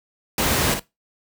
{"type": "noise with echo", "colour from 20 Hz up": "pink", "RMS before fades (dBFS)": -20, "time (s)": [0.38, 0.74], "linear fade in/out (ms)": 2, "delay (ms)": 55, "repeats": 1, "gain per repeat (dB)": -7, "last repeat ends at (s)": 0.795, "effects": ["noise-tail reverb RT60 0.2 s tail -19 dB re dry", "high-pass 60 Hz 12 dB/octave"]}